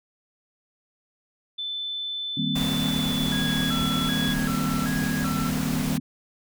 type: tone with pitch glide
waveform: sine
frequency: 3520 to 3394 Hz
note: A7 to G#7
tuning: 0 to +37 cents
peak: -28 dBFS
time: 1.58-4.34 s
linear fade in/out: 10 ms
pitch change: -63 cents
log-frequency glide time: 2.61-3.75 s
type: chord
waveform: sine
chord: C minor seventh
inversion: first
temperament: equal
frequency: 155.56 / 196 / 233.1 / 261.6 Hz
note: Eb3 / G3 / Bb3 / C4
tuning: 0 / 0 / 0 / 0 cents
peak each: -29 / -30 / -30 / -29 dBFS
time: 2.37-6 s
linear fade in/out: 5 ms
type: noise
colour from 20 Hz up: pink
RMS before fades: -32 dBFS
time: 2.55-5.98 s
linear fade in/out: 10 ms
type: tone with vibrato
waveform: triangle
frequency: 1487 Hz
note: F#6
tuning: 8 cents sharp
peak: -30 dBFS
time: 3.32-5.49 s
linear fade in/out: 0 ms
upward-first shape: square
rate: 1.3 Hz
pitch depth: 180 cents each way
effects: none